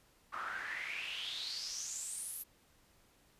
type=noise with band-pass filter sweep; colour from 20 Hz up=pink; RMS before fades=-42 dBFS; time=0.32-2.44 s; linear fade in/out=20 ms; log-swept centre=1200 to 12000 Hz; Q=6.6; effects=pink hiss -68 dBFS RMS until 3.39 s + resampled to 32000 Hz